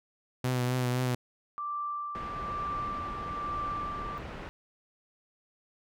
sawtooth tone with vibrato, 125.5 Hz, B2, 28 cents sharp, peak -23 dBFS, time 0.44-1.15 s, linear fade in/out 5 ms, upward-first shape triangle, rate 3.9 Hz, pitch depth 36 cents each way
sine tone with tremolo, 1174.7 Hz, D6, in tune, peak -31 dBFS, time 1.58-4.18 s, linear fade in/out 0 ms, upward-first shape sine, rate 1.1 Hz, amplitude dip 45%
pink low-pass noise, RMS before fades -41 dBFS, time 2.15-4.49 s, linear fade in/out 0 ms, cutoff 2100 Hz, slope 12 dB/octave
effects none

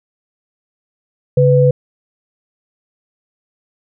sine tone pair together, 138.85 / 498.1 Hz, C#3 / B4, +3 / +15 cents, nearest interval octave + minor seventh, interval 2212 cents, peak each -10 dBFS, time 1.37-1.71 s, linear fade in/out 5 ms, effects none

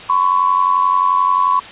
sine tone pair together, 1017.3 / 1108.7 Hz, C6 / C#6, -49 / 0 cents, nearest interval minor second, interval 149 cents, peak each -14 dBFS, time 0.09-1.6 s, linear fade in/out 10 ms, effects white hiss -33 dBFS RMS until 1.71 s + resampled to 8000 Hz

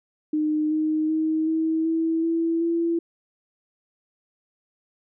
sine tone with pitch steps, 305.9 / 310.7 / 315.6 / 320.6 / 325.6 / 330.7 / 335.9 Hz, D#4 / D#4 / D#4 / E4 / E4 / E4 / E4, -29 / -2 / +25 / -48 / -21 / +6 / +33 cents, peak -20 dBFS, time 0.33-2.99 s, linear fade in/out 5 ms, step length 380 ms, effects none

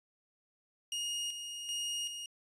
sawtooth tone with tremolo, 2862 Hz, F7, 42 cents sharp, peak -31 dBFS, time 0.92-2.26 s, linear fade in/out 2 ms, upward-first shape square, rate 1.3 Hz, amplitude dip 50%, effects resampled to 24000 Hz

